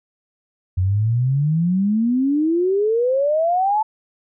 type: exponential sweep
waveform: sine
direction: up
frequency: 89.1 to 885 Hz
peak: -15 dBFS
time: 0.77-3.83 s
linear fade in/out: 10 ms
effects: none